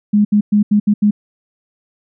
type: tone bursts at uneven times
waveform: sine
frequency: 207.7 Hz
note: G#3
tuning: in tune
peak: -8 dBFS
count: 6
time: 0.13-0.25 / 0.32-0.41 / 0.52-0.63 / 0.71-0.8 / 0.87-0.94 / 1.02-1.11 s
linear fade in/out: 10 ms
effects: none